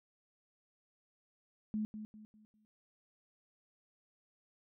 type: tone with echo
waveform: sine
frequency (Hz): 214.3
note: A3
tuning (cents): -45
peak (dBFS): -33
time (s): 1.74-1.85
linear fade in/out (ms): 0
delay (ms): 200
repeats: 4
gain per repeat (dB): -9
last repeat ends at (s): 2.65
effects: none